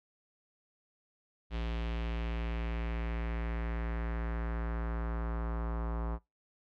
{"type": "tone with low-pass filter sweep", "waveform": "square", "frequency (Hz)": 57.2, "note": "A#1", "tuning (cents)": -32, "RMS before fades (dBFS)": -35, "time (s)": [1.5, 6.19], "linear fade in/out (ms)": 50, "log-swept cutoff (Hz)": [3300, 1100], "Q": 2, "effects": ["noise-tail reverb RT60 0.2 s tail -22 dB re dry"]}